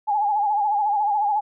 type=tone with vibrato; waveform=sine; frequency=830.6 Hz; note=G#5; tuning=in tune; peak=-18 dBFS; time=0.07-1.41 s; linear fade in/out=20 ms; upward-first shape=sine; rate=14 Hz; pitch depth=68 cents each way; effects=none